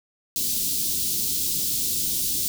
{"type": "band-stop noise", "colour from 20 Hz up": "white", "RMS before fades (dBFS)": -25, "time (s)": [0.36, 2.48], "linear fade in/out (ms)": 0, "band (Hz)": [350, 3700], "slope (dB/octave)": 24, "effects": []}